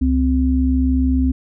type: tone pair together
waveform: sine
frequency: 68.3 / 259.1 Hz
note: C#2 / C4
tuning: -25 / -17 cents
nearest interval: octave + major seventh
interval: 2308 cents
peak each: -16 dBFS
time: 0.01-1.32 s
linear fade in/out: 10 ms
effects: none